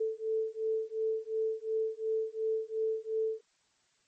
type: beating tone pair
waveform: sine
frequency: 440 / 442.8 Hz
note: A4 / A4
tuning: 0 / +11 cents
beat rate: 2.8 Hz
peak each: -33 / -33 dBFS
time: 0-3.41 s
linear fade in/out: 10 ms
effects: white hiss -71 dBFS RMS until 4.07 s + MP3 32 kbps